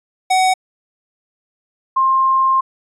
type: tone pair in turn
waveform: square / sine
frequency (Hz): 749 / 1059.2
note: F#5 / C6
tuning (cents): +21 / +21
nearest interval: tritone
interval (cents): 600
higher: second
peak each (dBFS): -12 / -11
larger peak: second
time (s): 0.3-0.54 / 1.96-2.61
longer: second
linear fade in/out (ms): 10
effects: resampled to 24000 Hz